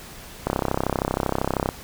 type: click train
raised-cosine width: 1 ms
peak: -7 dBFS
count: 41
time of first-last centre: 0.47-1.69 s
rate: 32.8 Hz
effects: pink hiss -41 dBFS RMS until 1.83 s